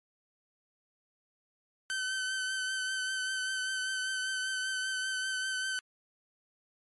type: tone with vibrato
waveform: sawtooth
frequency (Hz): 1530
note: G6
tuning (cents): -42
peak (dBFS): -28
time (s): 1.9-5.79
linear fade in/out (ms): 0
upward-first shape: triangle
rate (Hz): 5.1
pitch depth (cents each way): 25
effects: MP3 48 kbps